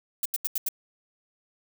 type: noise bursts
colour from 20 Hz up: violet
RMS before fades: -27 dBFS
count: 5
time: 0.23-0.687 s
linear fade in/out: 2 ms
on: 25 ms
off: 83 ms
effects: none